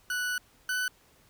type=tone pair in turn; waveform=40% pulse; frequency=1480 / 1497.2 Hz; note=F#6 / F#6; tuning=0 / +20 cents; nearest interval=unison; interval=20 cents; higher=second; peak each=-28 / -27 dBFS; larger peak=second; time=0.1-0.38 / 0.69-0.88 s; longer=first; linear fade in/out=2 ms; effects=pink hiss -62 dBFS RMS until 1.29 s